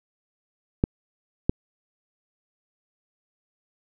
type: clicks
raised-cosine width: 3 ms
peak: -6 dBFS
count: 2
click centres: 0.839 / 1.495 s
effects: none